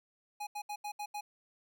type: tone bursts at uneven times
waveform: square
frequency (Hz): 830.6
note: G#5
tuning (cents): 0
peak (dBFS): -38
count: 6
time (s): 0.4-0.47 / 0.55-0.62 / 0.69-0.76 / 0.84-0.92 / 0.99-1.06 / 1.14-1.21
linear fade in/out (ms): 10
effects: none